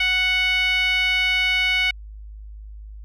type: tone with band-pass filter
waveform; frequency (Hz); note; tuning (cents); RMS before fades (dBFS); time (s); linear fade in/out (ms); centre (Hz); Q
10% pulse; 740; F#5; 0; -20; 0-1.91; 5; 2400; 3.5
effects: added 52 Hz sine -35 dBFS peak until 3.04 s